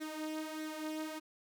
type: tone with flanger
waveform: sawtooth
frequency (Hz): 311.1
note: D#4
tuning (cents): 0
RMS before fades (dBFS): -41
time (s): 0-1.2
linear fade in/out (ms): 20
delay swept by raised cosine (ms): 0.5 to 3.6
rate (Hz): 1.6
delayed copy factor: +0.6
effects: none